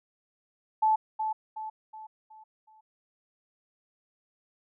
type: tone with echo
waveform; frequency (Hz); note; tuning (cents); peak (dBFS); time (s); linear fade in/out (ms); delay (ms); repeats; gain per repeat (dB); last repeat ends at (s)
sine; 870; A5; -20; -20; 0.82-0.96; 10; 370; 5; -7; 2.81
effects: none